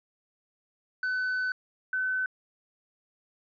triangle / sine tone pair in turn, 1508 / 1516.1 Hz, F#6 / F#6, +32 / +42 cents, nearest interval unison, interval 10 cents, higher second, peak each -25 / -26 dBFS, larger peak first, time 1.03-1.52 / 1.93-2.26 s, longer first, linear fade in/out 2 ms, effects resampled to 11025 Hz

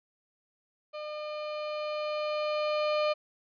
35% pulse tone with level ramp, 604 Hz, D5, 48 cents sharp, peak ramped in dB -35 to -23 dBFS, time 0.93-3.14 s, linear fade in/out 20 ms, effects resampled to 11025 Hz

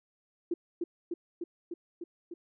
sine tone with echo, 344.3 Hz, F4, 25 cents flat, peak -27 dBFS, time 0.51-0.54 s, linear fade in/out 5 ms, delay 300 ms, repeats 6, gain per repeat -2 dB, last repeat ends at 2.34 s, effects none

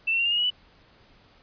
sine tone with pitch steps, 2666 / 2714 / 2763 / 2813 / 2864 / 2916 / 2968 Hz, E7 / E7 / F7 / F7 / F7 / F#7 / F#7, +19 / +50 / -19 / +12 / +43 / -26 / +5 cents, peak -21 dBFS, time 0.07-0.504 s, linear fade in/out 10 ms, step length 62 ms, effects pink hiss -57 dBFS RMS until 1.42 s + resampled to 11025 Hz

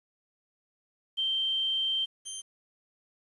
sine / 5% pulse tone pair in turn, 3136 / 3136 Hz, G7 / G7, 0 / 0 cents, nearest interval unison, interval 0 cents, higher neither, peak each -26 dBFS, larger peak neither, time 1.17-2.06 / 2.25-2.42 s, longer first, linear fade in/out 20 ms, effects resampled to 24000 Hz + 10-bit

